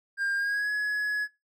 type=tone with pitch glide; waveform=triangle; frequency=1603 to 1687.6 Hz; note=G6 to G#6; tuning=+38 to +27 cents; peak=-24 dBFS; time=0.17-1.28 s; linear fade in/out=50 ms; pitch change=+89 cents; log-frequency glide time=0.36-0.71 s; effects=noise-tail reverb RT60 0.2 s tail -19 dB re dry